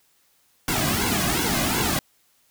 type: noise with flanger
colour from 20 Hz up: pink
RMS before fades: -23 dBFS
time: 0.68-1.99 s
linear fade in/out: 2 ms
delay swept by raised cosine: 1.6 to 2.24 ms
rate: 2.7 Hz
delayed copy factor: -0.85
effects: white hiss -63 dBFS RMS until 2.5 s